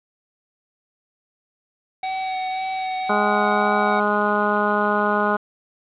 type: tone with vibrato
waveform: square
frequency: 754 Hz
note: F#5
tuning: 32 cents sharp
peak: -24 dBFS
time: 2.03-4 s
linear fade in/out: 5 ms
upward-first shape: sine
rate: 1.9 Hz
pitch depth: 13 cents each way
type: harmonic tone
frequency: 207.7 Hz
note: G#3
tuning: in tune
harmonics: 1 / 2 / 3 / 4 / 5 / 6 / 7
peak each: -25 / -25 / -25 / -25 / -25 / -25 / -25 dBFS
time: 3.09-5.37 s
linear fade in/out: 10 ms
effects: resampled to 8000 Hz + 7-bit